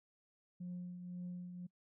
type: tone with tremolo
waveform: sine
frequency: 178.3 Hz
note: F3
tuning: 36 cents sharp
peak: -39 dBFS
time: 0.6-1.67 s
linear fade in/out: 10 ms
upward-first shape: triangle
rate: 1.9 Hz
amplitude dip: 55%
effects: noise-tail reverb RT60 0.1 s tail -26 dB re dry + tanh soft clip ceiling -39 dBFS

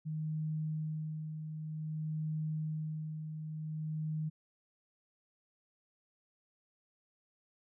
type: tone with tremolo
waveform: sine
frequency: 155.5 Hz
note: D#3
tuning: 1 cent flat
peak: -33 dBFS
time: 0.05-4.3 s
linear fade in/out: 20 ms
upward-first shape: sine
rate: 0.53 Hz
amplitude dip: 50%
effects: none

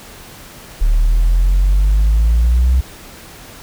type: exponential sweep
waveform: sine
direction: up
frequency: 36.6 to 65 Hz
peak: -7 dBFS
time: 0.81-2.81 s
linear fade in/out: 10 ms
effects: tanh soft clip ceiling -7 dBFS + pink hiss -37 dBFS RMS until 3.62 s

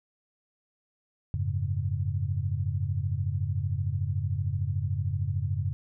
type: chord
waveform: sine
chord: F# suspended second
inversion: none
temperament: equal with one note detuned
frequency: 90.44 / 103.83 / 138.59 Hz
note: F#2 / G#2 / C#3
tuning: -39 / 0 / 0 cents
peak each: -30 / -30 / -32 dBFS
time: 1.34-5.73 s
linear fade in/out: 0 ms
effects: none

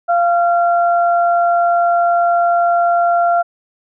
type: tone pair together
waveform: sine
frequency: 693 / 1375.6 Hz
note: F5 / F6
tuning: -14 / -27 cents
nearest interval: octave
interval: 1187 cents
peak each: -11 / -19 dBFS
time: 0.08-3.43 s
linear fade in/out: 20 ms
effects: none

